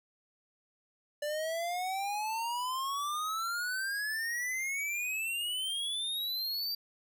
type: exponential sweep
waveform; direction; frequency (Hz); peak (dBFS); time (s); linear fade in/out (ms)
square; up; 584 to 4699; -33; 1.22-6.75; 5
effects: none